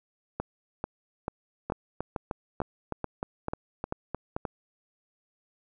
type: two click trains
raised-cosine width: 1 ms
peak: -17 / -16 dBFS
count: 10 / 10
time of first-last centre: 1.7-4.452 / 0.4-4.365 s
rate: 3.27 / 2.27 Hz
effects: none